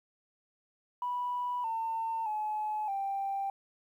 sine tone with pitch steps, 982 / 902 / 853 / 787 Hz, B5 / A5 / G#5 / G5, -10 / +43 / +46 / +7 cents, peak -30 dBFS, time 1.02-3.5 s, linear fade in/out 2 ms, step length 620 ms, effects tanh soft clip ceiling -26 dBFS + 11-bit

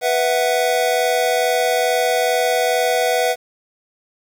square chord, B suspended fourth, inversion none, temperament just, 493.9 / 658.5 / 740.8 Hz, B4 / E5 / F#5, 0 / -2 / +2 cents, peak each -20 / -21 / -21 dBFS, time 0.01-3.36 s, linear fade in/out 50 ms, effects 8-bit

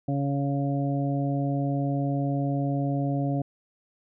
harmonic tone, 140 Hz, C#3, 18 cents sharp, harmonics 1 / 2 / 3 / 4 / 5, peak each -26 / -28 / -42 / -35 / -35 dBFS, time 0.08-3.42 s, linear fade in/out 5 ms, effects none

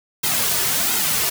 white noise with flanger, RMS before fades -20 dBFS, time 0.23-1.3 s, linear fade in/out 10 ms, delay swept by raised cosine 1.7 to 3.8 ms, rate 1.4 Hz, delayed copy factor -0.75, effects none

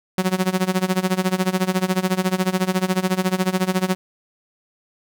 sawtooth tone with tremolo, 185.7 Hz, F#3, 7 cents sharp, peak -11 dBFS, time 0.18-3.95 s, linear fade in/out 0 ms, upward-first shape sine, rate 14 Hz, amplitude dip 90%, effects none

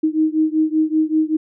sine beating tone pair, 311.1 / 316.3 Hz, D#4 / D#4, 0 / +29 cents, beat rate 5.2 Hz, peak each -17 / -18 dBFS, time 0.03-1.37 s, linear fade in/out 10 ms, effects none

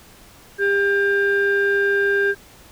sine tone pair together, 400 / 1595 Hz, G4 / G6, +35 / +30 cents, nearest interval 2 octaves, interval 2395 cents, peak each -17 dBFS, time 0.58-2.35 s, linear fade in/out 50 ms, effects tanh soft clip ceiling -11 dBFS + pink hiss -47 dBFS RMS until 2.71 s

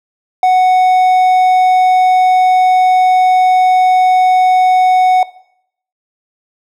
triangle tone, 740 Hz, F#5, in tune, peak -4 dBFS, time 0.43-5.23 s, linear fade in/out 2 ms, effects noise-tail reverb RT60 0.7 s tail -18 dB re dry

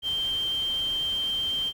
sine tone in noise, 3146 Hz, G7, 6 cents sharp, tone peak -25 dBFS, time 0.02-1.73 s, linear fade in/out 50 ms, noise pink, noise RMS -43 dBFS, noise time 0.02-1.73 s, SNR +15 dB, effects none

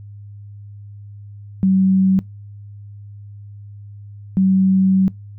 sine tone bursts at uneven times, 190.1 Hz, F#3, 47 cents sharp, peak -11 dBFS, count 2, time 1.63-2.19 / 4.37-5.08 s, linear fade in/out 0 ms, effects noise-tail reverb RT60 0.2 s tail -23 dB re dry + added 102 Hz sine -34 dBFS peak until 5.38 s

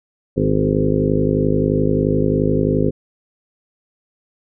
harmonic tone with a mistuned harmonic, 51.5 Hz, G#1, 14 cents flat, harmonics 1 / 2 / 3 / 4 / 5 / 6 / 7 / 8 / 9 / 10, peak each -26 / -24 / -20 / -28 / -20 / -28 / -23 / -22 / -26 / -25 dBFS, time 0.36-2.91 s, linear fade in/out 20 ms, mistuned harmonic 8, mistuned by +22 cents, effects none

